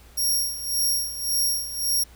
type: tone with tremolo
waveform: 15% pulse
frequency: 5588 Hz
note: F8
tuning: in tune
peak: -14 dBFS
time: 0.17-2.04 s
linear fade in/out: 10 ms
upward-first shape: sine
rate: 1.8 Hz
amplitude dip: 75%
effects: added 60 Hz sine -48 dBFS peak until 2.15 s + pink hiss -53 dBFS RMS until 2.15 s